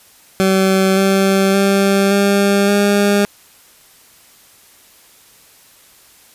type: tone with pitch steps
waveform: 20% pulse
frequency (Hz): 191 / 193.89 / 196.82 / 199.8 / 202.8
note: G3 / G3 / G3 / G3 / G#3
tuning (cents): -45 / -19 / +7 / +33 / -41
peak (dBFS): -6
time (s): 0.4-3.25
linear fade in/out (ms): 0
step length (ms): 570
effects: white hiss -47 dBFS RMS until 6.34 s + resampled to 32000 Hz